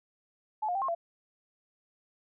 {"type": "tone with pitch steps", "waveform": "sine", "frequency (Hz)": [860, 713, 783, 1070, 678], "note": ["A5", "F5", "G5", "C6", "E5"], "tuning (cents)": [-40, 36, -2, 38, 49], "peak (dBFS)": -28, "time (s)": [0.62, 0.95], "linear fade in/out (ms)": 10, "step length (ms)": 66, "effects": []}